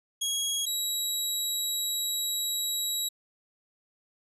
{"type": "tone pair in turn", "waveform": "20% pulse", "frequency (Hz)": [3307, 3874], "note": ["G#7", "B7"], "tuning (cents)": [-8, -34], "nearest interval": "minor third", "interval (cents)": 274, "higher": "second", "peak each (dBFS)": -22, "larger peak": "neither", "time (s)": [[0.21, 0.66], [0.66, 3.09]], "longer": "second", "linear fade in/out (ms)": 10, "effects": ["resampled to 32000 Hz"]}